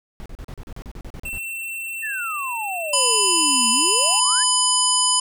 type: noise bursts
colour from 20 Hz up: brown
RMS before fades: -34 dBFS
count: 13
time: 0.2-1.385 s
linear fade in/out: 0 ms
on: 57 ms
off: 37 ms
type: tone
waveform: square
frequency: 2696 Hz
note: E7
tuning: 38 cents sharp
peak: -28 dBFS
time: 1.25-4.2 s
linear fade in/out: 5 ms
type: exponential two-way sweep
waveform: sine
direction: down then up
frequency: 1835 to 220 to 1835 Hz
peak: -26 dBFS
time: 2.02-4.44 s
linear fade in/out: 20 ms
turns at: 3.7 s
type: harmonic tone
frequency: 1000 Hz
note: B5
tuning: 21 cents sharp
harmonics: 1 / 3 / 5 / 7 / 9 / 10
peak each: -23 / -23 / -23 / -23 / -23 / -23 dBFS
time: 2.93-5.2 s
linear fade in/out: 5 ms
effects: none